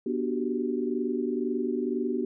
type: chord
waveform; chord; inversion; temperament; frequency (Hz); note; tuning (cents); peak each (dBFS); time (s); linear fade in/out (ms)
sine; G major seventh; first; equal with one note detuned; 243.4 / 293.7 / 370 / 392; B3 / D4 / F#4 / G4; -25 / 0 / 0 / 0; -30 / -33 / -31 / -33; 0.06-2.25; 5
effects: none